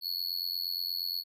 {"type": "tone with amplitude modulation", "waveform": "square", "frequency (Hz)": 4383, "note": "C#8", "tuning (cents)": -20, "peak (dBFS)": -28, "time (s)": [0.01, 1.24], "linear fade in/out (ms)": 50, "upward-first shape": "sine", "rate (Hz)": 88.5, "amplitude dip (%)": 95, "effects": []}